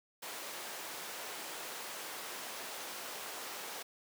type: high-pass noise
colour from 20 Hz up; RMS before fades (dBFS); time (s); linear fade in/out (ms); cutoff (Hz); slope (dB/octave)
pink; -44; 0.22-3.83; 10; 500; 12
effects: none